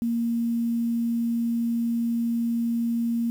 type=tone with quantisation; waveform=sine; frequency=233.1 Hz; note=A#3; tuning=in tune; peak=-22 dBFS; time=0.02-3.3 s; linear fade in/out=0 ms; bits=8; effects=none